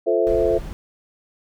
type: chord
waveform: sine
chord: F major seventh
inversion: none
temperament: equal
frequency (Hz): 349.2 / 440 / 523.3 / 659.3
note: F4 / A4 / C5 / E5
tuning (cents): 0 / 0 / 0 / 0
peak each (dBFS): -22 / -20 / -22 / -22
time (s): 0.06-0.59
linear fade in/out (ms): 20
type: noise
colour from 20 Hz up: brown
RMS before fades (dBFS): -30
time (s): 0.27-0.73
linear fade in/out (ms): 0
effects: none